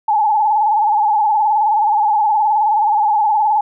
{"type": "tone with vibrato", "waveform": "sine", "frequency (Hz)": 850, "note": "G#5", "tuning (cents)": 40, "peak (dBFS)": -11, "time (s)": [0.08, 3.61], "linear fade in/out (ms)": 5, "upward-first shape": "sine", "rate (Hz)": 19, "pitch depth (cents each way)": 74, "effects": []}